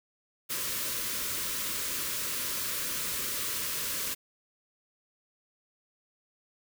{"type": "band-stop noise", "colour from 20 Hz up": "white", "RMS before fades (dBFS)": -33, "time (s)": [0.49, 4.15], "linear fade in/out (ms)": 20, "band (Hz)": [620, 950], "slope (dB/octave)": 96, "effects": []}